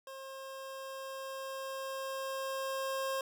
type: tone with level ramp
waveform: 25% pulse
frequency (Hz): 535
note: C5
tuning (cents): +38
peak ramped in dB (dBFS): -41 to -29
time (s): 0.07-3.21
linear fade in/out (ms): 2
effects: none